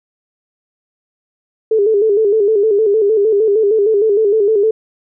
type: tone with vibrato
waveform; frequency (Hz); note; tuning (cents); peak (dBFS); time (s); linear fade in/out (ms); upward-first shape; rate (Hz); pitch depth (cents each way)
sine; 421.2; G#4; +24; -9; 1.71-4.71; 5; square; 6.5; 78
effects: none